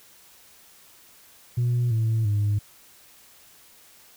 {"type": "tone with pitch steps", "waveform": "sine", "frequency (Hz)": [121.4, 111.97, 103.27], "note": ["B2", "A2", "G#2"], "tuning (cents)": [-29, 31, -9], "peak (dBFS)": -18, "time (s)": [1.57, 2.59], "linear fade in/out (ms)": 10, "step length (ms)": 340, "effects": ["tanh soft clip ceiling -18 dBFS", "white hiss -53 dBFS RMS until 4.16 s"]}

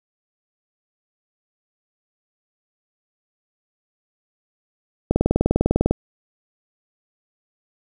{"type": "click train", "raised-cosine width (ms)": 2, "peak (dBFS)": -3, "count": 17, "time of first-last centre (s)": [5.11, 5.91], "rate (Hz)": 20, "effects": ["7-bit"]}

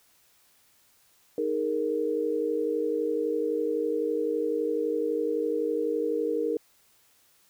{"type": "chord", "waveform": "sine", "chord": "D# suspended fourth", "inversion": "none", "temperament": "just", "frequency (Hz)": [311.1, 414.8, 466.7], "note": ["D#4", "G#4", "A#4"], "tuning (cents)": [0, -2, 2], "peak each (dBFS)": [-31, -31, -27], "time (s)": [1.38, 6.57], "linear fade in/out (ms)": 2, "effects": ["white hiss -63 dBFS RMS until 7.49 s"]}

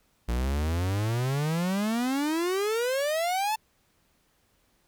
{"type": "exponential sweep", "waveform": "45% pulse", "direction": "up", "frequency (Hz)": [57, 890], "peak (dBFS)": -25, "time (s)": [0.28, 3.56], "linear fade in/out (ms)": 10, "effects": ["pink hiss -68 dBFS RMS until 4.87 s"]}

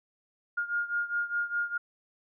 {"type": "beating tone pair", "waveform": "sine", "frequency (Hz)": [1416, 1420.9], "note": ["F6", "F6"], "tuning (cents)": [23, 29], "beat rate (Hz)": 4.9, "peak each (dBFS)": [-30, -33], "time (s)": [0.57, 1.78], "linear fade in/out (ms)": 10, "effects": []}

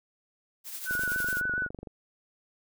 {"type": "noise with tremolo", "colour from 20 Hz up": "blue", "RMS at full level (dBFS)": -36, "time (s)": [0.64, 1.42], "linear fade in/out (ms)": 50, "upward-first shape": "triangle", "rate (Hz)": 11, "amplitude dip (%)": 60}
{"type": "tone with vibrato", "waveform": "sine", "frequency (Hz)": 1480, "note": "F#6", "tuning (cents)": 0, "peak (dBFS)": -27, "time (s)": [0.85, 1.69], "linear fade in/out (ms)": 50, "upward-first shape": "sine", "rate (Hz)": 7, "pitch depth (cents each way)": 31}
{"type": "click train", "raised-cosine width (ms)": 2, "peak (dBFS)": -27, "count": 24, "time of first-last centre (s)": [0.91, 1.872], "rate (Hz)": 23.9}
{"effects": []}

